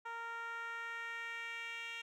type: tone with band-pass filter sweep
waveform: 10% pulse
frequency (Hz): 462.8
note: A#4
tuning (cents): -13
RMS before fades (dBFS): -44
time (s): 0.05-2.02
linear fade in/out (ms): 10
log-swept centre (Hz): 1100 to 2800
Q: 2.2
effects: none